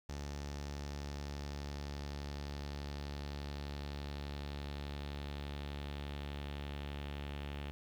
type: tone with low-pass filter sweep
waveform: sawtooth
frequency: 71.7 Hz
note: D2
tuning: 41 cents flat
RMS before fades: -43 dBFS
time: 0.09-7.71 s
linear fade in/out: 0 ms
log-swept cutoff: 6000 to 3100 Hz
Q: 2.7
effects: 10-bit